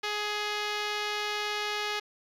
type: tone with low-pass filter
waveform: 5% pulse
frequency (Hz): 418.2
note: G#4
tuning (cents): +12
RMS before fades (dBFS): -32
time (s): 0.03-2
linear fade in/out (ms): 10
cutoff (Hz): 6500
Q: 0.52
effects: 10-bit